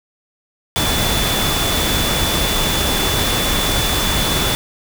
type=tone in noise; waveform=sine; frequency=3471 Hz; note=A7; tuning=24 cents flat; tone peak=-22 dBFS; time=0.76-4.55 s; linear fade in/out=0 ms; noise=pink; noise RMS=-18 dBFS; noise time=0.76-4.55 s; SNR=-7 dB; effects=none